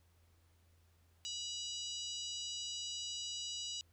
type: harmonic tone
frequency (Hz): 974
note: B5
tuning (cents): -24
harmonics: 3 / 4 / 5 / 6 / 7 / 8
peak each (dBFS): -44 / -46 / -48 / -50 / -51 / -52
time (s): 1.25-3.81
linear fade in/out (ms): 0
effects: added 84 Hz sine -67 dBFS peak until 3.92 s + pink hiss -75 dBFS RMS until 3.92 s